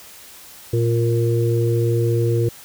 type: harmonic tone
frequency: 116.54 Hz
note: A#2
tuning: in tune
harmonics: 1 / 3 / 4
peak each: -17 / -22 / -23 dBFS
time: 0.73-2.49 s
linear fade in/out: 5 ms
effects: white hiss -42 dBFS RMS until 2.64 s